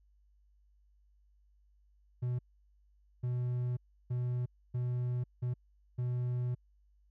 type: tone bursts at uneven times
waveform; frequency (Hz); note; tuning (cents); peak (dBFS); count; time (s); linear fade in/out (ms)
triangle; 123.47; B2; 0; -29; 6; 2.22-2.39 / 3.23-3.77 / 4.1-4.46 / 4.74-5.24 / 5.42-5.54 / 5.98-6.55; 10
effects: added 50 Hz sine -64 dBFS peak until 7.1 s